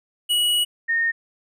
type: tone pair in turn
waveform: square / sine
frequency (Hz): 2919 / 1838.9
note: F#7 / A#6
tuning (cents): -24 / -24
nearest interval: minor sixth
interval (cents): 800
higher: first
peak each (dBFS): -18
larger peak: neither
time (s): 0.29-0.65 / 0.88-1.12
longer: first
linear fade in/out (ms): 20
effects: none